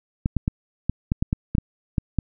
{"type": "clicks", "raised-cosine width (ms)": 5, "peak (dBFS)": -8, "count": 11, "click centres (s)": [0.259, 0.367, 0.479, 0.896, 1.119, 1.225, 1.329, 1.551, 1.583, 1.982, 2.187], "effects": []}